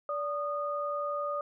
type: tone pair together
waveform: sine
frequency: 580 / 1229 Hz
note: D5 / D#6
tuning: -22 / -22 cents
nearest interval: octave + minor second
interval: 1300 cents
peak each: -33 / -33 dBFS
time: 0.09-1.41 s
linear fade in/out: 2 ms
effects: none